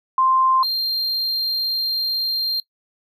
sine / triangle tone pair in turn, 1046.5 / 4186 Hz, C6 / C8, 0 / 0 cents, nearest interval 2 octaves, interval 2400 cents, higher second, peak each -14 / -18 dBFS, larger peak first, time 0.18-0.63 / 0.63-2.6 s, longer second, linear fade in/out 2 ms, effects noise-tail reverb RT60 0.1 s tail -20 dB re dry

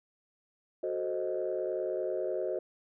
sine chord, F# diminished seventh, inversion none, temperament equal, 370 / 440 / 523.3 / 622.3 Hz, F#4 / A4 / C5 / Eb5, 0 / 0 / 0 / 0 cents, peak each -34 / -38 / -35 / -35 dBFS, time 0.83-2.59 s, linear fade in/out 5 ms, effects tanh soft clip ceiling -22 dBFS

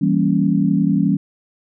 sine chord, E diminished seventh, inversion none, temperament equal, 164.81 / 196 / 233.1 / 277.2 Hz, E3 / G3 / Bb3 / Db4, 0 / 0 / 0 / 0 cents, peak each -19 / -17 / -22 / -19 dBFS, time 0.01-1.17 s, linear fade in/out 10 ms, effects none

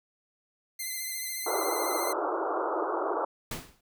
5% pulse tone with vibrato, 2064 Hz, C7, 24 cents flat, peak -23 dBFS, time 0.79-2.13 s, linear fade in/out 10 ms, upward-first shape triangle, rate 14 Hz, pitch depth 45 cents each way
pink band-pass noise, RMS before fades -30 dBFS, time 1.46-3.25 s, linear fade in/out 5 ms, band 320 to 1400 Hz, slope 96 dB/octave
pink noise with exponential decay, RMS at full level -31 dBFS, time 3.51-3.81 s, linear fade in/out 5 ms, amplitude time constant 64 ms
effects none

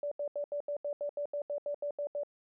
sine tone bursts, 580 Hz, D5, 22 cents flat, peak -32 dBFS, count 14, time 0.03-2.234 s, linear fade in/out 2 ms, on 85 ms, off 78 ms, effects none

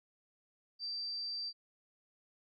sine tone, 4678 Hz, D8, 8 cents flat, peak -37 dBFS, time 0.79-1.53 s, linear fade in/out 50 ms, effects Opus 48 kbps

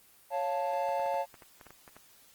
triangle chord, Db augmented, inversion none, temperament equal, 554.4 / 698.5 / 880 Hz, Db5 / F5 / A5, 0 / 0 / 0 cents, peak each -31 / -32 / -31 dBFS, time 0.3-1.26 s, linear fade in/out 50 ms
clicks, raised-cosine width 0.5 ms, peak -34 dBFS, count 11, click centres 0.89 / 0.996 / 1.061 / 1.143 / 1.342 / 1.422 / 1.612 / 1.667 / 1.706 / 1.878 / 1.966 s
effects white hiss -60 dBFS RMS until 2.34 s + Opus 24 kbps

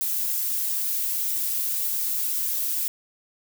violet noise with flanger, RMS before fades -26 dBFS, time 0.01-2.88 s, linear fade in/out 0 ms, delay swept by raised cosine 1.8 to 4.3 ms, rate 3.6 Hz, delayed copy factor +0.95, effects none

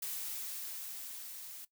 blue noise with level ramp, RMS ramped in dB -39 to -48 dBFS, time 0.02-1.65 s, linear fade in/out 5 ms, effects noise-tail reverb RT60 0.1 s tail -17 dB re dry

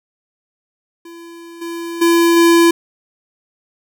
square tone with level steps, 337.6 Hz, E4, 41 cents sharp, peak -34 / -24 / -10 / -8 dBFS, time 1.05-2.71 s, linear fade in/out 5 ms, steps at 1.61 / 2.01 / 2.36 s, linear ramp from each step 10 ms, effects none

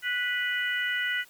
harmonic tone, 491.9 Hz, B4, 7 cents flat, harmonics 3 / 4 / 5 / 6, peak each -30 / -29 / -41 / -34 dBFS, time 0.02-1.25 s, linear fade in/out 50 ms, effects white hiss -56 dBFS RMS until 1.29 s

